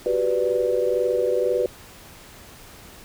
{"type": "chord", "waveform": "sine", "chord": "G major seventh", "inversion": "third", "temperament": "equal", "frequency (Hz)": [370, 392, 493.9, 587.3], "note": ["F#4", "G4", "B4", "D5"], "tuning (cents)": [0, 0, 0, 0], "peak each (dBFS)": [-26, -27, -21, -27], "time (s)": [0.06, 1.66], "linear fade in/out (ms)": 2, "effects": ["pink hiss -45 dBFS RMS until 3.04 s"]}